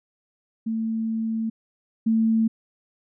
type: tone pair in turn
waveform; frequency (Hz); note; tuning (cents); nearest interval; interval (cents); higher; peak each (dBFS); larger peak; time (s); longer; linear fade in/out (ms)
sine; 223.6 / 223.6; A3 / A3; +28 / +28; unison; 0; neither; -23 / -17; second; 0.66-1.5 / 2.06-2.48; first; 10
effects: none